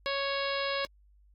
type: harmonic tone with a mistuned harmonic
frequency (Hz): 554.4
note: C#5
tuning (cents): 0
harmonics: 1 / 2 / 3 / 4 / 5 / 6 / 7 / 8 / 9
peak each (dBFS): -33 / -36 / -38 / -39 / -40 / -41 / -41 / -42 / -43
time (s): 0.06-0.85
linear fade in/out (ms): 0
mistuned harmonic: 8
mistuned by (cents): -65
effects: added 50 Hz sine -58 dBFS peak until 1.34 s + AAC 64 kbps